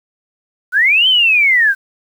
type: linear two-way sweep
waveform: sine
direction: up then down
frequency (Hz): 1422 to 3136 to 1522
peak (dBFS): -8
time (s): 0.72-1.75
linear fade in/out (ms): 50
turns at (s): 1.08
effects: 7-bit